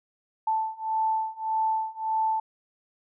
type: beating tone pair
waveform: sine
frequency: 880 / 881.7 Hz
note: A5 / A5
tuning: 0 / +3 cents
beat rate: 1.7 Hz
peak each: -28 / -27 dBFS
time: 0.47-2.4 s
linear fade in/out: 5 ms
effects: none